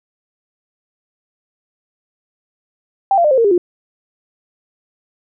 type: tone with pitch steps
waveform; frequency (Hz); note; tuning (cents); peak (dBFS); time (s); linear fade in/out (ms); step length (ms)
sine; 784 / 686.5 / 601.1 / 526.3 / 460.8 / 403.5 / 353.3; G5 / F5 / D5 / C5 / A#4 / G#4 / F4; 0 / -30 / +40 / +10 / -20 / -50 / +20; -9; 3.11-3.579; 2; 67
effects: none